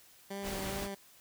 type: tone with vibrato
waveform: 15% pulse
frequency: 196 Hz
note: G3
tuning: in tune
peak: -32 dBFS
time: 0.3-0.95 s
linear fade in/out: 10 ms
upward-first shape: sine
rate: 2.3 Hz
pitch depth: 26 cents each way
type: noise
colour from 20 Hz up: pink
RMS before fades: -40 dBFS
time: 0.42-0.89 s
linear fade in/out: 50 ms
effects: white hiss -60 dBFS RMS until 1.2 s